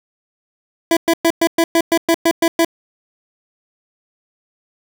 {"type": "tone bursts", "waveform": "25% pulse", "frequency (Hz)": 332.7, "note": "E4", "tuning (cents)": 16, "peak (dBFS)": -7, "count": 11, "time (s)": [0.91, 2.648], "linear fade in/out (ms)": 2, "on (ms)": 58, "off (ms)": 110, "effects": ["7-bit"]}